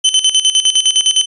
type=tone with tremolo; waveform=sawtooth; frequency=3052 Hz; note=G7; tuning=47 cents flat; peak=-4 dBFS; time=0.04-1.26 s; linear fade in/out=10 ms; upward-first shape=square; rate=9.8 Hz; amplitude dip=75%; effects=resampled to 24000 Hz